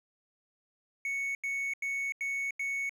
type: tone bursts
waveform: triangle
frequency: 2217 Hz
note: C#7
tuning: in tune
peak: -29 dBFS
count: 5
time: 1.05-2.894 s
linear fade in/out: 2 ms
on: 300 ms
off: 86 ms
effects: none